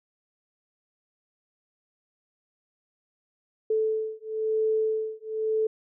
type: beating tone pair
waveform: sine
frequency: 437.1 / 438.1 Hz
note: A4 / A4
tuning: -11 / -7 cents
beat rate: 1 Hz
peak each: -27 / -27 dBFS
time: 3.7-5.67 s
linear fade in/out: 5 ms
effects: none